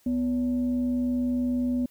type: tone with frequency modulation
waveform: sine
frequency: 248.4 Hz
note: B3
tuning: 10 cents sharp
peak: -23 dBFS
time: 0.06-1.86 s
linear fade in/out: 5 ms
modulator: 317 Hz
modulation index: 0.3
effects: white hiss -62 dBFS RMS until 1.9 s